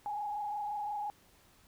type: tone with frequency modulation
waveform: sine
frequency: 830 Hz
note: G#5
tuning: 1 cent flat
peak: -34 dBFS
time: 0.06-1.1 s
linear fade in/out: 0 ms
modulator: 25.7 Hz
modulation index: 0.93
effects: pink hiss -64 dBFS RMS until 1.67 s